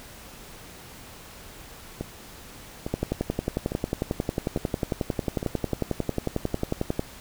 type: two click trains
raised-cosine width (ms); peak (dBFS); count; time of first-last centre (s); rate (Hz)
2; -11 / -16; 46 / 5; 2.94-6.994 / 2.01-5.429; 11.1 / 1.17
effects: pink hiss -45 dBFS RMS until 7.2 s